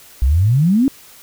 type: exponential sweep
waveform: sine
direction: up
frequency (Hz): 59.4 to 285.2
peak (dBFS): -10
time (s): 0.22-0.88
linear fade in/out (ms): 0
effects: white hiss -43 dBFS RMS until 1.22 s